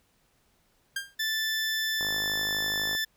sawtooth tone with exponential decay, 1600 Hz, G6, 35 cents sharp, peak -23 dBFS, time 0.96-1.15 s, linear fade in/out 5 ms, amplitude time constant 41 ms
20% pulse tone, 1760 Hz, A6, in tune, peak -22 dBFS, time 1.19-3.05 s, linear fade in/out 10 ms
click train, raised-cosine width 1 ms, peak -25 dBFS, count 50, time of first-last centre 2.01-2.95 s, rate 52.1 Hz
effects pink hiss -68 dBFS RMS until 3.16 s

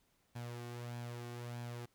sawtooth tone with flanger, 120 Hz, B2, 49 cents flat, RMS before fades -45 dBFS, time 0.35-1.86 s, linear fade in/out 10 ms, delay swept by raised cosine 1.2 to 2.7 ms, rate 1.6 Hz, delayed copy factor +0.5, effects pink hiss -75 dBFS RMS until 1.94 s

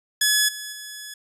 10% pulse tone with level steps, 1700 Hz, G#6, 40 cents sharp, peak -8 / -23 / -26 dBFS, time 0.21-1.14 s, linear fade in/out 5 ms, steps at 0.48 / 0.72 s, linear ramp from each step 10 ms, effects resampled to 32000 Hz

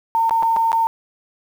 sine tone with dropouts, 909 Hz, A#5, 44 cents flat, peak -14 dBFS, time 0.15-0.87 s, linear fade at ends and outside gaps 0 ms, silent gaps 0.295-0.309 / 0.425-0.431 / 0.563-0.568 / 0.718-0.729 s, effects 7-bit

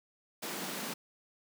pink high-pass noise, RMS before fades -39 dBFS, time 0.42-0.94 s, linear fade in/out 10 ms, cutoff 160 Hz, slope 96 dB/octave, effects none

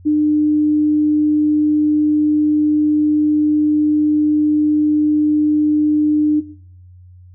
sine tone, 301.3 Hz, D4, 44 cents sharp, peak -11 dBFS, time 0.05-6.41 s, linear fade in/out 20 ms, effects noise-tail reverb RT60 0.6 s tail -18 dB re dry + added 90 Hz sine -39 dBFS peak until 7.34 s

